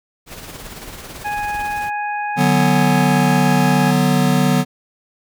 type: noise with tremolo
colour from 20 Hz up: pink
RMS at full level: -32 dBFS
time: 0.26-1.91 s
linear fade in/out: 50 ms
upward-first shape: sine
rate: 18 Hz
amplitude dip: 45%
type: harmonic tone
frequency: 830.6 Hz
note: G#5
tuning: in tune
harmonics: 1 / 2 / 3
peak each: -21 / -27 / -31 dBFS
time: 1.24-3.92 s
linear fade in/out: 20 ms
type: chord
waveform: square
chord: B minor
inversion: first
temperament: just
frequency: 148.16 / 185.21 / 246.9 Hz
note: D3 / F#3 / B3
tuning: +16 / +2 / 0 cents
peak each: -18 dBFS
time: 2.36-4.65 s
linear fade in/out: 50 ms
effects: none